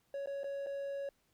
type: tone with dropouts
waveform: triangle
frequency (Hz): 557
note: C#5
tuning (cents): +8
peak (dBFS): -35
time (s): 0.14-1.09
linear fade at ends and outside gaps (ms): 2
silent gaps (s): 0.26-0.272 / 0.434-0.442 / 0.663-0.668
effects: pink hiss -75 dBFS RMS until 1.33 s